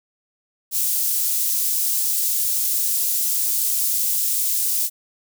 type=high-pass noise; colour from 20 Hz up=white; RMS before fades=-21 dBFS; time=0.71-4.9 s; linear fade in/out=50 ms; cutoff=7000 Hz; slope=12 dB/octave; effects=none